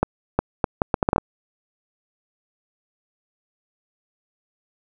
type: accelerating click train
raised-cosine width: 1 ms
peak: -3 dBFS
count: 10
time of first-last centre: 0.03-1.182 s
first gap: 360 ms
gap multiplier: 0.7
effects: none